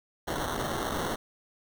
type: noise with sample-and-hold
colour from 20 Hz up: blue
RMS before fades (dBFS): -32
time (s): 0.27-1.16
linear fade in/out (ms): 10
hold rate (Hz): 2450
effects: none